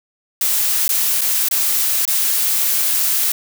blue noise with dropouts, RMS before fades -17 dBFS, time 0.41-3.32 s, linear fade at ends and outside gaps 2 ms, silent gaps 0.88-0.891 / 1.21-1.216 / 1.486-1.511 / 2.053-2.077 s, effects none

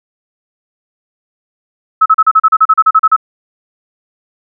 sine tone bursts, 1295 Hz, E6, 31 cents flat, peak -3 dBFS, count 14, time 2.01-3.164 s, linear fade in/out 10 ms, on 49 ms, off 36 ms, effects none

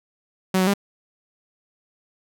sawtooth tone with pitch steps, 187.7 / 185.6 / 200.3 Hz, F#3 / F#3 / G3, +25 / +6 / +38 cents, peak -13 dBFS, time 0.54-0.738 s, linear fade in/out 5 ms, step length 66 ms, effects none

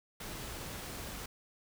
pink noise, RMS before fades -43 dBFS, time 0.2-1.26 s, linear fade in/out 5 ms, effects none

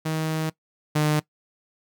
sawtooth tone pair in turn, 158.1 / 151.58 Hz, D#3 / D#3, +28 / -45 cents, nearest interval minor second, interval 73 cents, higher first, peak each -20 / -15 dBFS, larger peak second, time 0.05-0.5 / 0.95-1.2 s, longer first, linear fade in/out 10 ms, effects noise-tail reverb RT60 0.1 s tail -20 dB re dry

